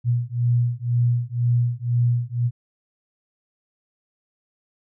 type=beating tone pair; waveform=sine; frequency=119.5 / 121.5 Hz; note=A#2 / B2; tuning=+43 / -28 cents; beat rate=2 Hz; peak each=-21 dBFS; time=0.04-2.51 s; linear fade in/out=50 ms; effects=none